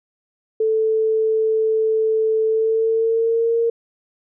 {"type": "tone with pitch glide", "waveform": "sine", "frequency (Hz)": [440, 462.4], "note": ["A4", "A#4"], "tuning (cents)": [0, -14], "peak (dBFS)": -15, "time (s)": [0.6, 3.7], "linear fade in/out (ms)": 5, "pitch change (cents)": 86, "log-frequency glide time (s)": [2.46, 3.58], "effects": []}